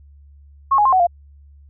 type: tone with pitch steps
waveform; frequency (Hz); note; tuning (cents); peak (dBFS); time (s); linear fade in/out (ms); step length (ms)
sine; 1088 / 833 / 1060 / 747 / 696; C#6 / G#5 / C6 / F#5 / F5; -33 / +5 / +22 / +16 / -6; -11; 0.71-1.07; 10; 72
effects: added 71 Hz sine -43 dBFS peak until 1.69 s